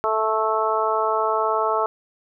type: harmonic tone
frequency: 219 Hz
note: A3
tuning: 8 cents flat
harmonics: 2 / 3 / 4 / 5 / 6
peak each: -25 / -25 / -25 / -25 / -25 dBFS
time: 0.04-1.86 s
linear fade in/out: 0 ms
effects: none